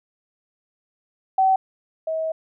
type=tone pair in turn; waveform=sine; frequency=763 / 640.3 Hz; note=G5 / D#5; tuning=-47 / +49 cents; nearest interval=minor third; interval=304 cents; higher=first; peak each=-14 / -22 dBFS; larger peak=first; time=1.38-1.56 / 2.07-2.32 s; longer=second; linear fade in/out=5 ms; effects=none